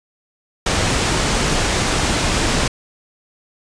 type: low-pass noise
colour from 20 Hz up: pink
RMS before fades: -18 dBFS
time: 0.66-2.68 s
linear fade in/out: 5 ms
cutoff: 9200 Hz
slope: 24 dB/octave
effects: resampled to 22050 Hz